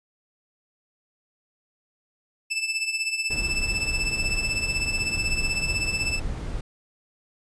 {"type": "tone with tremolo", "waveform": "sawtooth", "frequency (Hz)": 2637, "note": "E7", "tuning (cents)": 0, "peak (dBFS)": -18, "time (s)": [2.5, 6.2], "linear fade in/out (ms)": 20, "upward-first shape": "triangle", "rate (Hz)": 16, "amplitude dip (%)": 75}
{"type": "noise", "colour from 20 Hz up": "brown", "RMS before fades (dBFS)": -30, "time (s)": [3.3, 6.61], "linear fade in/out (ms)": 5}
{"effects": ["resampled to 22050 Hz"]}